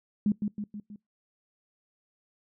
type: tone with echo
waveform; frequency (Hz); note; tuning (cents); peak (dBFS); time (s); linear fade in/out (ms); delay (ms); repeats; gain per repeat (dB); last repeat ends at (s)
sine; 207.7; G#3; 0; -21; 0.26-0.32; 2; 160; 4; -5; 0.96
effects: noise-tail reverb RT60 0.2 s tail -24 dB re dry